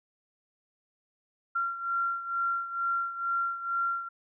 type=beating tone pair; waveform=sine; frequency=1374 / 1376.2 Hz; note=F6 / F6; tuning=-29 / -26 cents; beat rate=2.2 Hz; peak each=-29 / -34 dBFS; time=1.55-4.09 s; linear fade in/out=10 ms; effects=none